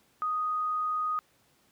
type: tone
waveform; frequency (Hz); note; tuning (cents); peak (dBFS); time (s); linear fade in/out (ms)
sine; 1244.5; D#6; 0; -27; 0.22-1.19; 0
effects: pink hiss -66 dBFS RMS until 1.71 s + high-pass 100 Hz 12 dB/octave